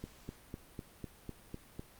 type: click train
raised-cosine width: 3 ms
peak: -28 dBFS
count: 8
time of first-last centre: 0.04-1.794 s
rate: 3.99 Hz
effects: pink hiss -59 dBFS RMS until 1.99 s + Opus 48 kbps